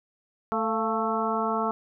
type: harmonic tone with a mistuned harmonic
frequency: 220.7 Hz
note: A3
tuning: 5 cents sharp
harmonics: 1 / 2 / 3 / 4 / 5 / 6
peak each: -31 / -31 / -31 / -31 / -31 / -31 dBFS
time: 0.52-1.71 s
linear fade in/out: 0 ms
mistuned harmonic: 3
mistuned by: +63 cents
effects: none